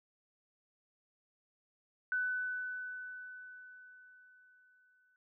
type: tone with exponential decay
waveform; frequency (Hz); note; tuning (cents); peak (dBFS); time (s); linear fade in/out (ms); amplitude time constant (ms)
sine; 1499; F#6; +22; -30; 2.12-5.16; 1; 660
effects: none